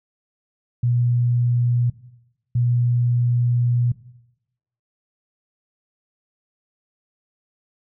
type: tone pair in turn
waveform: sine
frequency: 121.1 / 121.1 Hz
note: B2 / B2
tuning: -34 / -34 cents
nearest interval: unison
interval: 0 cents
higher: neither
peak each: -16 / -16 dBFS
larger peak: neither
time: 0.83-1.9 / 2.55-3.92 s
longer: second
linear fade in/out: 5 ms
effects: noise-tail reverb RT60 0.9 s tail -17 dB re dry